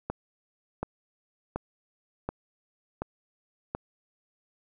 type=click train; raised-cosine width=1 ms; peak=-16 dBFS; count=6; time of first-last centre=0.1-3.75 s; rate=1.37 Hz; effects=none